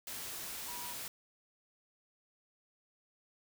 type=tone in noise; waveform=sine; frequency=970 Hz; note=B5; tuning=31 cents flat; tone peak=-47 dBFS; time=0.68-0.93 s; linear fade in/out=2 ms; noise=white; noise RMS=-43 dBFS; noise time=0.07-1.08 s; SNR=-7 dB; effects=none